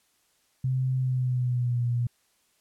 sine tone with pitch glide, 129.8 to 120.41 Hz, C3 to B2, -13 to -43 cents, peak -23 dBFS, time 0.64-2.07 s, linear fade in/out 5 ms, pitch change -130 cents, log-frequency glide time 0.98-1.83 s, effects white hiss -68 dBFS RMS until 2.6 s + low-pass 12000 Hz 12 dB/octave

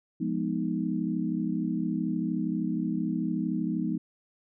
sine chord, F half-diminished seventh, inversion none, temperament equal, 174.61 / 207.7 / 246.9 / 311.1 Hz, F3 / Ab3 / Cb4 / Eb4, 0 / 0 / 0 / 0 cents, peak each -32 dBFS, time 0.2-3.98 s, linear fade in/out 10 ms, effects none

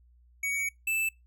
square tone pair in turn, 2249 / 2640 Hz, C#7 / E7, +24 / +2 cents, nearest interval minor third, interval 278 cents, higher second, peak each -29 / -27 dBFS, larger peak second, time 0.43-0.69 / 0.87-1.09 s, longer first, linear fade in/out 5 ms, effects noise-tail reverb RT60 0.2 s tail -24 dB re dry + added 60 Hz sine -57 dBFS peak until 1.26 s

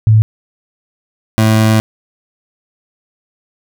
sine / 25% pulse tone pair in turn, 109.1 / 109.73 Hz, A2 / A2, -14 / -4 cents, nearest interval unison, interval 10 cents, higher second, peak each -4 dBFS, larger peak neither, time 0.07-0.22 / 1.38-1.8 s, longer second, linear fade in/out 0 ms, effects none

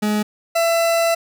40% pulse tone pair in turn, 210.8 / 669.2 Hz, G#3 / E5, +26 / +26 cents, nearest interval octave + minor sixth, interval 2000 cents, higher second, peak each -16 / -14 dBFS, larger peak second, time 0.02-0.23 / 0.55-1.15 s, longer second, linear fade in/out 10 ms, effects none

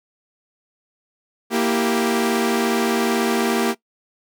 sawtooth chord, E diminished, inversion second, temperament equal, 233.1 / 329.6 / 392 Hz, Bb3 / E4 / G4, 0 / 0 / 0 cents, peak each -16 / -22 / -18 dBFS, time 1.5-3.75 s, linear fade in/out 50 ms, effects noise-tail reverb RT60 0.1 s tail -19 dB re dry

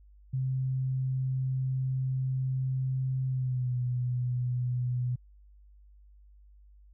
sine tone with pitch glide, 130.81 to 124.04 Hz, C3 to B2, 0 to +8 cents, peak -27 dBFS, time 0.33-5.16 s, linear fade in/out 10 ms, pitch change -92 cents, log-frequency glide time 3.27-3.76 s, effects added 50 Hz sine -53 dBFS peak until 6.93 s

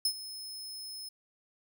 sawtooth tone with ADSR envelope, 5190 Hz, E8, 28 cents flat, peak -22 dBFS, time 0.05-1.09 s, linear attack 3 ms, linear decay 73 ms, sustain -16 dB, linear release 7 ms, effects none

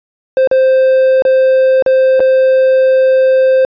triangle tone with dropouts, 523.3 Hz, C5, in tune, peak -4 dBFS, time 0.37-3.65 s, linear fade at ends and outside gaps 1 ms, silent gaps 0.474-0.513 / 1.222-1.251 / 1.824-1.862 / 2.196-2.203 s, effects resampled to 11025 Hz

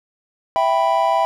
triangle chord, E minor, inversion none, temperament equal, 659.3 / 784 / 987.8 Hz, E5 / G5 / B5, 0 / 0 / 0 cents, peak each -17 dBFS, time 0.56-1.25 s, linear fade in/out 0 ms, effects none

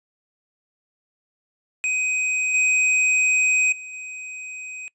square tone with level steps, 2512 Hz, D#7, 16 cents sharp, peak -21 / -17 / -35 / -33 dBFS, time 1.84-4.88 s, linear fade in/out 0 ms, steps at 2.54 / 3.72 / 3.93 s, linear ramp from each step 5 ms, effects noise-tail reverb RT60 0.1 s tail -23 dB re dry + resampled to 22050 Hz

